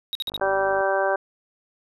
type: tone bursts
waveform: triangle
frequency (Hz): 3795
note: A#7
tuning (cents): +30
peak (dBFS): -23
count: 4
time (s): 0.13-0.365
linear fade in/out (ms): 0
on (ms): 22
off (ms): 49
type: click train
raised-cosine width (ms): 1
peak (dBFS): -26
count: 28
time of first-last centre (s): 0.28-0.807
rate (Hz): 51.2
type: harmonic tone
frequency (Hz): 194.1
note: G3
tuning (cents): -17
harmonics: 2 / 3 / 4 / 5 / 6 / 7 / 8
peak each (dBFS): -27 / -23 / -26 / -30 / -32 / -38 / -27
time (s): 0.41-1.16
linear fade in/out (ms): 5
effects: none